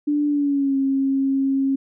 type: tone with pitch glide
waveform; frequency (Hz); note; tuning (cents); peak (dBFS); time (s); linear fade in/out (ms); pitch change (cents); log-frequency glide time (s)
sine; 293.7 to 270.9; D4 to C#4; 0 to -40; -17; 0.07-1.76; 10; -140; 0.27-0.77
effects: none